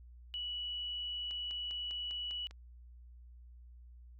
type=tone; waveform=sine; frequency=2943 Hz; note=F#7; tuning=10 cents flat; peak=-37 dBFS; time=0.34-2.47 s; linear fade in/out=0 ms
type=click train; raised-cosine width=0.2 ms; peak=-35 dBFS; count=7; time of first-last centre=1.31-2.51 s; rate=5 Hz
effects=added 60 Hz sine -52 dBFS peak until 4.19 s